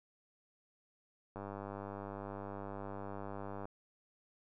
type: click train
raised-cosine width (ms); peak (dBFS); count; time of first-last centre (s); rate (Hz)
1; -30; 230; 1.36-3.655; 99.8
effects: none